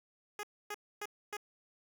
10% pulse tone bursts, 415.3 Hz, G#4, in tune, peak -30 dBFS, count 4, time 0.39-1.368 s, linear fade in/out 2 ms, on 42 ms, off 270 ms, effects none

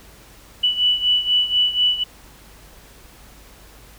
sine beating tone pair, 2962 / 2966.1 Hz, F#7 / F#7, +1 / +4 cents, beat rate 4.1 Hz, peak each -17 / -21 dBFS, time 0.63-2.04 s, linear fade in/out 10 ms, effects added 50 Hz sine -48 dBFS peak until 3.98 s + pink hiss -47 dBFS RMS until 3.98 s

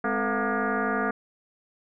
sine tone with frequency modulation, 493.9 Hz, B4, in tune, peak -23 dBFS, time 0.04-1.11 s, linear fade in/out 5 ms, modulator 234 Hz, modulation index 5, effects none

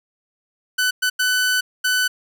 sawtooth tone bursts at uneven times, 1500 Hz, F#6, 23 cents sharp, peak -13 dBFS, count 4, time 0.78-0.91 / 1.02-1.1 / 1.19-1.61 / 1.84-2.08 s, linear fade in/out 10 ms, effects none

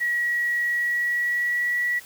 sine tone with pitch glide, 1918 to 1941.4 Hz, A#6 to B6, +49 to -30 cents, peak -21 dBFS, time 0-2 s, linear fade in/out 20 ms, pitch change +21 cents, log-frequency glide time 0.62-1.85 s, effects white hiss -46 dBFS RMS until 2.05 s

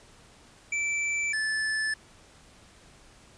square tone pair in turn, 2327 / 1743.3 Hz, D7 / A6, -17 / -17 cents, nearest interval perfect fourth, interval 500 cents, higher first, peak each -27 dBFS, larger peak neither, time 0.72-1.33 / 1.33-1.94 s, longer neither, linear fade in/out 5 ms, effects pink hiss -55 dBFS RMS until 3.37 s + resampled to 22050 Hz

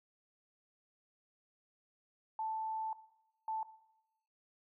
sine tone bursts at uneven times, 880 Hz, A5, in tune, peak -35 dBFS, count 2, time 2.39-2.93 / 3.48-3.63 s, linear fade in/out 2 ms, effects noise-tail reverb RT60 0.9 s tail -17 dB re dry

